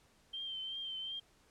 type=tone with vibrato; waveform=sine; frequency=3136 Hz; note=G7; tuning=in tune; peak=-39 dBFS; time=0.33-1.2 s; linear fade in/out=10 ms; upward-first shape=triangle; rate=2.7 Hz; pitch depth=40 cents each way; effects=pink hiss -68 dBFS RMS until 1.5 s + low-pass 10000 Hz 12 dB/octave